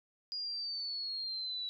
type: exponential sweep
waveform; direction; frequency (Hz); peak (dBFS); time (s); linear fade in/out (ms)
sine; down; 4886 to 3911; -36; 0.32-1.69; 0
effects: none